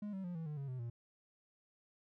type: tone with pitch steps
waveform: triangle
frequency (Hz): 207.7 / 191.57 / 176.68 / 162.96 / 150.3 / 138.62 / 127.85 / 117.92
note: G#3 / G3 / F3 / E3 / D3 / C#3 / C3 / A#2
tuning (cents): 0 / -40 / +20 / -20 / +40 / 0 / -40 / +20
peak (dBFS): -38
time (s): 0.02-0.9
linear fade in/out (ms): 5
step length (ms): 110
effects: none